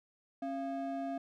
triangle ring-modulated tone, 479.2 Hz, A#4, 48 cents sharp, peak -30 dBFS, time 0.42-1.18 s, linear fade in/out 5 ms, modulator 207 Hz, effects none

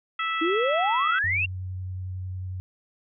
harmonic tone, 657 Hz, E5, 6 cents flat, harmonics 2 / 3 / 4 / 5, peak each -27 / -31 / -33 / -35 dBFS, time 0.19-1.19 s, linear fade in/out 5 ms
sine exponential sweep, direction up, 311.1 to 2794 Hz, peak -22 dBFS, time 0.41-1.46 s, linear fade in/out 10 ms
sine tone with vibrato, 92.5 Hz, F#2, in tune, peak -30 dBFS, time 1.24-2.6 s, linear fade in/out 0 ms, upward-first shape sine, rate 11 Hz, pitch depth 11 cents each way
effects none

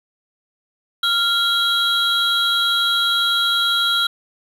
triangle tone cluster, 1387 / 3278 / 3910 Hz, F6 / G#7 / B7, -12 / -23 / -18 cents, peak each -18 dBFS, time 1.03-4.07 s, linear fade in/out 5 ms, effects tanh soft clip ceiling -6 dBFS

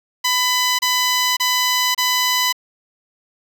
10% pulse tone bursts, 1000 Hz, B5, 21 cents sharp, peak -7 dBFS, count 4, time 0.24-2.527 s, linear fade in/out 10 ms, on 550 ms, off 29 ms, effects none

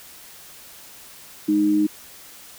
sine tone pair together, 206.9 / 308.7 Hz, G#3 / D#4, -6 / -14 cents, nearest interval perfect fifth, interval 692 cents, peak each -25 / -16 dBFS, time 1.48-1.87 s, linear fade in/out 10 ms, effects white hiss -44 dBFS RMS until 2.58 s

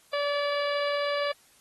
harmonic tone with a mistuned harmonic, 576 Hz, D5, 34 cents flat, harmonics 1 / 2 / 3 / 4 / 5 / 6 / 7 / 8, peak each -27 / -33 / -37 / -39 / -41 / -43 / -44 / -45 dBFS, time 0.13-1.32 s, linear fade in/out 5 ms, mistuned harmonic 8, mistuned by +58 cents, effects white hiss -60 dBFS RMS until 1.6 s + AAC 32 kbps

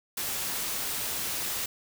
white noise, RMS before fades -32 dBFS, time 0.17-1.66 s, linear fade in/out 5 ms, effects none

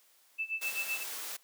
sine tone with tremolo, 2637 Hz, E7, in tune, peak -30 dBFS, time 0.38-1.04 s, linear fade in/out 20 ms, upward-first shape sine, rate 7.8 Hz, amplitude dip 90%
white noise, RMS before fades -40 dBFS, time 0.61-1.37 s, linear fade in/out 10 ms
effects white hiss -65 dBFS RMS until 1.43 s + high-pass 400 Hz 12 dB/octave

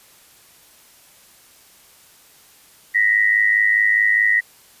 sine tone pair together, 1870.7 / 1975.5 Hz, A#6 / B6, +6 / 0 cents, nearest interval minor second, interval 94 cents, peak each -16 dBFS, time 2.94-4.41 s, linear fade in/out 20 ms, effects white hiss -50 dBFS RMS until 4.8 s + resampled to 32000 Hz

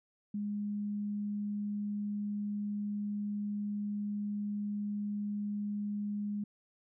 sine tone, 206.2 Hz, G#3, 12 cents flat, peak -33 dBFS, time 0.34-6.44 s, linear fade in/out 5 ms, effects none

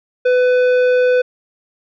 sine tone with tanh clipping, 500 Hz, B4, 21 cents sharp, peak -12 dBFS, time 0.25-1.22 s, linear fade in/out 10 ms, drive 11 dB, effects none

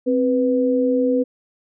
sine tone pair together, 261.9 / 494.4 Hz, C4 / B4, +2 / +2 cents, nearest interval major seventh, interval 1100 cents, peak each -18 dBFS, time 0.06-1.24 s, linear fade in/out 20 ms, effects none

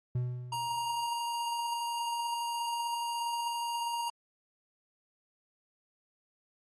triangle tone with exponential decay, 123.9 Hz, B2, 6 cents sharp, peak -25 dBFS, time 0.15-1.07 s, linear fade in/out 5 ms, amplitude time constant 200 ms
square tone, 940 Hz, A#5, 14 cents sharp, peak -33 dBFS, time 0.52-4.1 s, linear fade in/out 5 ms
effects AAC 32 kbps

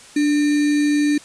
sine tone with sample-and-hold, 293.7 Hz, D4, in tune, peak -14 dBFS, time 0.16-1.18 s, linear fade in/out 5 ms, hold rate 2100 Hz, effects white hiss -43 dBFS RMS until 1.24 s + resampled to 22050 Hz

